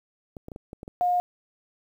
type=clicks; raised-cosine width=2 ms; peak=-25 dBFS; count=7; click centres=0.368 / 0.484 / 0.518 / 0.561 / 0.731 / 0.831 / 0.879 s
type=tone; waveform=sine; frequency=714 Hz; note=F5; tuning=38 cents sharp; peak=-20 dBFS; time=1.01-1.2 s; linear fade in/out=0 ms
effects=9-bit